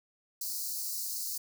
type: high-pass noise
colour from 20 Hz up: white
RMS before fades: -36 dBFS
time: 0.41-1.38 s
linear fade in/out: 5 ms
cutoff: 4200 Hz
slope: 96 dB/octave
effects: none